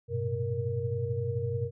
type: tone cluster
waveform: sine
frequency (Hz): 98.6 / 114.1 / 125.7 / 469.1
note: G2 / A#2 / B2 / A#4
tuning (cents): +11 / -37 / +31 / +11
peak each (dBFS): -34 / -37 / -33 / -33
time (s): 0.08-1.71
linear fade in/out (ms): 50
effects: none